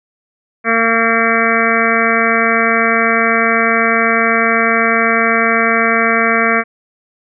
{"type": "harmonic tone", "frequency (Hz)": 228, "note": "A#3", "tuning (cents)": -38, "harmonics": [1, 2, 3, 5, 6, 7, 8, 9, 10], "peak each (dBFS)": [-19, -19, -19, -19, -19, -19, -19, -19, -19], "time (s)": [0.64, 6.64], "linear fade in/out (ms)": 50, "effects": []}